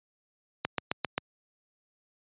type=click train; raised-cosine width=0.3 ms; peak=-11 dBFS; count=5; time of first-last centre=0.65-1.18 s; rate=7.55 Hz; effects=high-pass 100 Hz 12 dB/octave + resampled to 8000 Hz